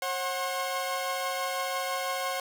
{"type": "tone cluster", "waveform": "sawtooth", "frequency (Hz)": [539, 738, 1072], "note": ["C#5", "F#5", "C6"], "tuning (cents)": [-49, -5, 42], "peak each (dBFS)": -30, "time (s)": [0.02, 2.4], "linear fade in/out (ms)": 2, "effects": []}